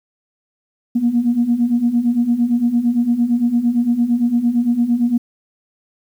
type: beating tone pair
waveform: sine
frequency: 233.1 / 241.9 Hz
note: A#3 / B3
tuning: 0 / -36 cents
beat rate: 8.8 Hz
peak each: -18 / -14 dBFS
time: 0.95-5.18 s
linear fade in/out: 10 ms
effects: tanh soft clip ceiling -6 dBFS + 8-bit